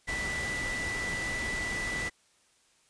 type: tone in noise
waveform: sine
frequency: 1975.5 Hz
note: B6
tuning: in tune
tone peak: -32 dBFS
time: 0.07-2.1 s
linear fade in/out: 20 ms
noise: pink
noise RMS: -37 dBFS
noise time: 0.07-2.1 s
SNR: +2 dB
effects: white hiss -66 dBFS RMS until 2.89 s + resampled to 22050 Hz